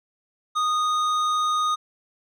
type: tone with hard clipping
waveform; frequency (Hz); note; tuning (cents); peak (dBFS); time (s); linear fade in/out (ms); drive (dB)
sine; 1237; D#6; -10; -22; 0.55-1.76; 20; 10
effects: none